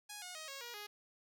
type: tone with pitch steps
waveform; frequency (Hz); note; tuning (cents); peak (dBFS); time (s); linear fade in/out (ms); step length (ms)
5% pulse; 830.6 / 723.1 / 629.5 / 548 / 477.1 / 415.3; G#5 / F#5 / D#5 / C#5 / A#4 / G#4; 0 / -40 / +20 / -20 / +40 / 0; -34; 0.09-0.87; 10; 130
effects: none